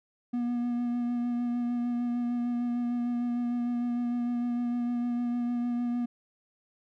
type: tone with vibrato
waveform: triangle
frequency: 241 Hz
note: B3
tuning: 42 cents flat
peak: -25 dBFS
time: 0.33-6.06 s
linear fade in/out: 10 ms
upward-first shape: sine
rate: 6.6 Hz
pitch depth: 16 cents each way
effects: none